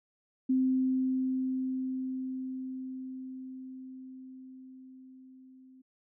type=tone with level ramp; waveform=sine; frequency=259.8 Hz; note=C4; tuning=12 cents flat; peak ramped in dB=-23 to -53 dBFS; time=0.49-5.82 s; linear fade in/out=10 ms; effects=none